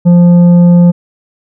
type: tone with tanh clipping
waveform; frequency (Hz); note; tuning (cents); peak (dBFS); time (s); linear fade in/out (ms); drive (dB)
sine; 174.61; F3; 0; -3; 0.05-0.92; 20; 7
effects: none